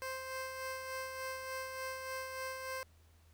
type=tone with tremolo; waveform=15% pulse; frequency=523.3 Hz; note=C5; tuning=in tune; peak=-32 dBFS; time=0.02-2.83 s; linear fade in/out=0 ms; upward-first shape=sine; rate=3.4 Hz; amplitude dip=40%; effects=added 81 Hz sine -62 dBFS peak until 3.33 s + pink hiss -70 dBFS RMS until 3.33 s